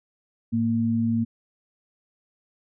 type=tone pair together; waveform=sine; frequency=109.1 / 230.1 Hz; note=A2 / A#3; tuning=-14 / -22 cents; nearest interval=octave + minor second; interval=1292 cents; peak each=-27 / -21 dBFS; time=0.52-1.25 s; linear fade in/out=20 ms; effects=none